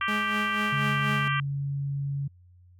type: harmonic tone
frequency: 392 Hz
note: G4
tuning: in tune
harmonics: 3 / 4 / 5 / 6 / 7 / 8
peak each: -29 / -31 / -33 / -35 / -36 / -37 dBFS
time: 0.01-1.4 s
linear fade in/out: 2 ms
type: tone with tremolo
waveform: 40% pulse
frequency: 210 Hz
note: G#3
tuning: 19 cents sharp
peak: -28 dBFS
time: 0.08-1.28 s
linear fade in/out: 2 ms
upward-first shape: sine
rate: 4.1 Hz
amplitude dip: 60%
type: tone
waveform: sine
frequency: 140 Hz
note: C#3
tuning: 18 cents sharp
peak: -27 dBFS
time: 0.72-2.28 s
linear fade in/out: 10 ms
effects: added 89 Hz sine -52 dBFS peak until 2.79 s